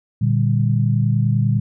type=chord; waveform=sine; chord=G minor; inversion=first; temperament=equal; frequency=116.54 / 146.83 / 196 Hz; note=Bb2 / D3 / G3; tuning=0 / 0 / 0 cents; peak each=-16 / -20 / -22 dBFS; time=0.21-1.6 s; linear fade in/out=10 ms; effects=none